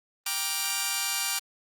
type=chord; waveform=5% pulse; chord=G minor seventh; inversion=none; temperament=just; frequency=784 / 940.8 / 1176 / 1411.2 Hz; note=G5 / Bb5 / D6 / F6; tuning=0 / +16 / +2 / +18 cents; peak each=-22 / -24 / -22 / -23 dBFS; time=0.26-1.39 s; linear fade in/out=5 ms; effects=Opus 24 kbps